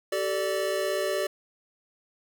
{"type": "chord", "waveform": "square", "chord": "G suspended second", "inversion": "none", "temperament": "equal with one note detuned", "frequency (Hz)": [383.7, 440, 587.3], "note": ["G4", "A4", "D5"], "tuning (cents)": [-37, 0, 0], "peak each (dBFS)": [-31, -34, -29], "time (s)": [0.12, 1.27], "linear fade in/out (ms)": 5, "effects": []}